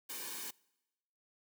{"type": "noise with comb filter", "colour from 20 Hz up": "white", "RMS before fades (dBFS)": -43, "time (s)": [0.09, 0.51], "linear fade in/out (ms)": 10, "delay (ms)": 1.5, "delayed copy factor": -0.75, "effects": ["noise-tail reverb RT60 1.0 s tail -25 dB re dry", "high-pass 200 Hz 12 dB/octave"]}